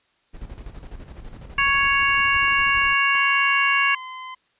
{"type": "noise with tremolo", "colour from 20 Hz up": "brown", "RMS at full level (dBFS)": -36, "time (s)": [0.33, 2.94], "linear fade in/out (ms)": 20, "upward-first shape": "square", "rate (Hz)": 12, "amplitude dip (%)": 55}
{"type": "harmonic tone", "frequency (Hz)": 555, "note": "C#5", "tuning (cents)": 2, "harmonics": [2, 3, 4, 5], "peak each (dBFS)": [-22, -22, -22, -22], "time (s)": [1.58, 3.95], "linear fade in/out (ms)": 5}
{"type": "click train", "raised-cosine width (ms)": 0.5, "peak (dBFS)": -24, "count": 5, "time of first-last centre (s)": [1.81, 3.152], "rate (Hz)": 2.98}
{"type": "tone", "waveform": "sawtooth", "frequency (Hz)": 1029, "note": "C6", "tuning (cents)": -29, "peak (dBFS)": -29, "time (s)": [3.14, 4.35], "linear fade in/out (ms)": 10}
{"effects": ["white hiss -65 dBFS RMS until 4.59 s", "resampled to 8000 Hz"]}